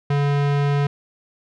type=tone with low-pass filter; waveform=square; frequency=142.9 Hz; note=D3; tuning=47 cents flat; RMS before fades=-19 dBFS; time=0.1-0.87 s; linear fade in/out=5 ms; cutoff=3200 Hz; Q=0.66; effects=none